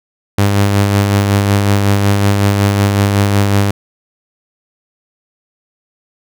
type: tone with tremolo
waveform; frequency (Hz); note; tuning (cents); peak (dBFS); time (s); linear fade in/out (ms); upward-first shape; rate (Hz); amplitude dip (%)
sawtooth; 100.6; G2; +45; -4; 0.38-3.71; 5; sine; 5.4; 35
effects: none